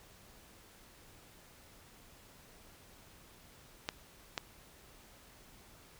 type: clicks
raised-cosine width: 0.2 ms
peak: -17 dBFS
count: 2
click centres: 3.889 / 4.378 s
effects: pink hiss -59 dBFS RMS until 5.99 s